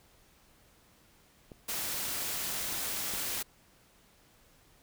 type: clicks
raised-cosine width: 2 ms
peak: -33 dBFS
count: 5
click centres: 1.518 / 1.944 / 2.222 / 2.725 / 3.137 s
type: noise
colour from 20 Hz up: white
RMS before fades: -35 dBFS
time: 1.68-3.43 s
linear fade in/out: 10 ms
effects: pink hiss -63 dBFS RMS until 4.82 s